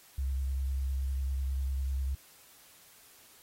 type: tone with vibrato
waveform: sine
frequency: 66.9 Hz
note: C2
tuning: 39 cents sharp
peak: -29 dBFS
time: 0.18-2.15 s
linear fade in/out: 5 ms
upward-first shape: square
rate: 10 Hz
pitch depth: 22 cents each way
effects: white hiss -58 dBFS RMS until 3.42 s + AAC 48 kbps